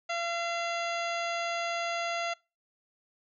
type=harmonic tone with a mistuned harmonic; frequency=683 Hz; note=F5; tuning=39 cents flat; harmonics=1 / 2 / 3 / 4 / 5 / 6 / 7 / 9 / 10; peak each=-33 / -36 / -37 / -39 / -43 / -47 / -46 / -52 / -49 dBFS; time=0.09-2.34 s; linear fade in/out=10 ms; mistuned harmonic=10; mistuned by=-46 cents; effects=noise-tail reverb RT60 0.3 s tail -26 dB re dry